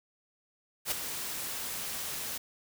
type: noise with ADSR envelope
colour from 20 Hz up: white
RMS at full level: -29 dBFS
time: 0.85-2.38 s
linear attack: 64 ms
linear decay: 12 ms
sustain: -8 dB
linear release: 6 ms
effects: none